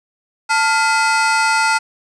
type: ring-modulated tone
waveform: 35% pulse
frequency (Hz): 1144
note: D6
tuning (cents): -46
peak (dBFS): -8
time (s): 0.49-1.79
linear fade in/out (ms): 20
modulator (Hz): 258
effects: resampled to 22050 Hz + 7-bit